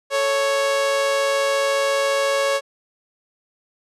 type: tone pair together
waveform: sawtooth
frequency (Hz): 440.1 / 554.4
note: A4 / C#5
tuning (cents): 0 / 0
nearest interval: major third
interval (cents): 400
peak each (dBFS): -25 / -14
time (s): 0.1-2.61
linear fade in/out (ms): 50
effects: low-pass 9000 Hz 12 dB/octave